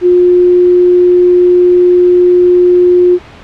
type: tone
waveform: sine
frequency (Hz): 357.2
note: F4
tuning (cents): +39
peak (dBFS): -3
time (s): 0.01-3.19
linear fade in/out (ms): 50
effects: pink hiss -33 dBFS RMS until 3.43 s + low-pass 3000 Hz 12 dB/octave